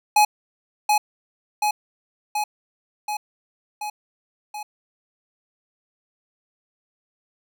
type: tone with echo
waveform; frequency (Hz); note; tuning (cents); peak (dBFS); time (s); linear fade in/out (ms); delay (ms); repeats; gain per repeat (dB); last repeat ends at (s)
square; 841; G#5; +22; -13; 0.16-0.25; 5; 730; 6; -3; 4.63
effects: none